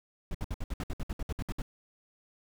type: noise bursts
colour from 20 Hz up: brown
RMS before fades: -33 dBFS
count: 14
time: 0.31-1.62 s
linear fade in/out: 2 ms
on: 36 ms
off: 62 ms
effects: none